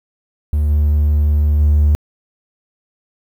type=tone with level steps; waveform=triangle; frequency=74.5 Hz; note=D2; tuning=25 cents sharp; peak=-10 / -8 / -6 dBFS; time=0.53-1.95 s; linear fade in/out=0 ms; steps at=0.69 / 1.59 s; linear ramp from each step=20 ms; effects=tanh soft clip ceiling -3 dBFS + 8-bit